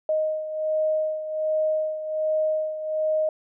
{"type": "beating tone pair", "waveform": "sine", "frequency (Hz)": [622.3, 623.6], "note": ["D#5", "D#5"], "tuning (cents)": [0, 4], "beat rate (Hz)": 1.3, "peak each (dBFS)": [-23, -29], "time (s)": [0.09, 3.29], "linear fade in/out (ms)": 2, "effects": []}